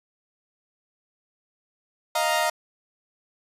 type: chord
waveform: sawtooth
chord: Eb suspended second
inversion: none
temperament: equal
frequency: 622.3 / 698.5 / 932.3 Hz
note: Eb5 / F5 / Bb5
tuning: 0 / 0 / 0 cents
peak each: -22 dBFS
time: 2.15-2.5 s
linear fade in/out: 5 ms
effects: resampled to 32000 Hz